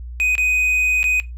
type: tone with dropouts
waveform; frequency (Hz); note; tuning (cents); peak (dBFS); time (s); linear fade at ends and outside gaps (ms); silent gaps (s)
triangle; 2500; D#7; +8; -14; 0.2-1.2; 0; 0.353-0.38 / 1.03-1.041
effects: noise-tail reverb RT60 0.2 s tail -17 dB re dry + added 60 Hz sine -29 dBFS peak until 1.37 s